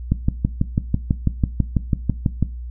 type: click train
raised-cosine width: 5 ms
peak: -4 dBFS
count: 15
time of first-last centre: 0.12-2.426 s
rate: 6.07 Hz
effects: noise-tail reverb RT60 0.3 s tail -18 dB re dry + added 60 Hz sine -28 dBFS peak until 2.7 s